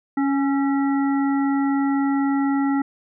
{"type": "harmonic tone with a mistuned harmonic", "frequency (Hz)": 277.2, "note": "C#4", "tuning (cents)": 0, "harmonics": [1, 3, 5, 7], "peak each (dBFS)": [-18, -28, -32, -35], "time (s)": [0.17, 2.82], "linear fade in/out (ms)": 5, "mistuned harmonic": 5, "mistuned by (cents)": -43, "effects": []}